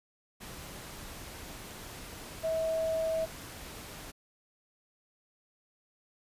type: tone in noise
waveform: sine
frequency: 646 Hz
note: E5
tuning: 35 cents flat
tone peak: -28 dBFS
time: 2.43-3.26 s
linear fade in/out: 20 ms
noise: pink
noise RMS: -45 dBFS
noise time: 0.4-4.12 s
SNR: +14 dB
effects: resampled to 32000 Hz